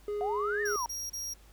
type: tone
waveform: triangle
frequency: 414.5 Hz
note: G#4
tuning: 3 cents flat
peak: -29 dBFS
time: 0.08-0.76 s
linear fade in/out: 2 ms
type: exponential two-way sweep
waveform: sine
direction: up then down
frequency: 698.5 to 1864.7 to 905 Hz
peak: -31 dBFS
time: 0.21-0.86 s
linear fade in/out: 0 ms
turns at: 0.62 s
type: tone bursts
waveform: 40% pulse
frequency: 5640 Hz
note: F8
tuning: 16 cents sharp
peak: -34 dBFS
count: 3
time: 0.65-1.34 s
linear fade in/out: 10 ms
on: 210 ms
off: 30 ms
effects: added 50 Hz sine -54 dBFS peak until 1.52 s + pink hiss -61 dBFS RMS until 1.52 s